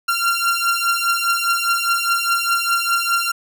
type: beating tone pair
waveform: sawtooth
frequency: 1377 / 1381.9 Hz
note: F6 / F6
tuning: -25 / -19 cents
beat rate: 4.9 Hz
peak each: -16 dBFS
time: 0.08-3.32 s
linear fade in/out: 10 ms
effects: none